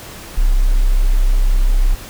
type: tone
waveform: sine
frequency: 32.84 Hz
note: C1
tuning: 7 cents sharp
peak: -9 dBFS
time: 0.37-1.95 s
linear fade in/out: 10 ms
effects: pink hiss -34 dBFS RMS until 2.09 s